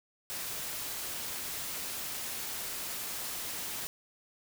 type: noise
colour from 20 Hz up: white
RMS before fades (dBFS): -38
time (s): 0.3-3.87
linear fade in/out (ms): 0
effects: none